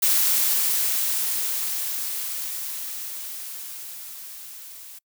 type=noise with level ramp; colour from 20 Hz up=blue; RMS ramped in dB=-19 to -42 dBFS; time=0.02-4.99 s; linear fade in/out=10 ms; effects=noise-tail reverb RT60 0.1 s tail -26 dB re dry